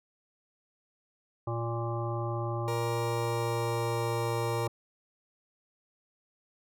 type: harmonic tone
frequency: 116.8 Hz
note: A#2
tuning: 4 cents sharp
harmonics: 1 / 3 / 5 / 7 / 9 / 10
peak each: -32 / -37 / -39 / -40 / -42 / -42 dBFS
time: 1.47-4.68 s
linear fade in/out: 5 ms
type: tone with pitch glide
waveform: 30% pulse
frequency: 470 to 465.9 Hz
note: A#4 to A#4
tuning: +14 to -1 cents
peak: -30 dBFS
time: 2.68-4.67 s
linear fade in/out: 0 ms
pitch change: -15 cents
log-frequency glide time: 2.9-4.14 s
effects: none